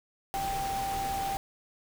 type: tone in noise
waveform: sine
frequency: 784 Hz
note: G5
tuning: in tune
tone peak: -30 dBFS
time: 0.34-1.37 s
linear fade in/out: 0 ms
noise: pink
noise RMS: -38 dBFS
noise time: 0.34-1.37 s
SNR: +5 dB
effects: none